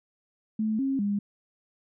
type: tone with pitch steps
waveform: sine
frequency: 217.3 / 269.8 / 203.2 Hz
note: A3 / C#4 / G#3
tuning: -21 / -47 / -38 cents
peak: -24 dBFS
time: 0.59-1.19 s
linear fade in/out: 5 ms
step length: 200 ms
effects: none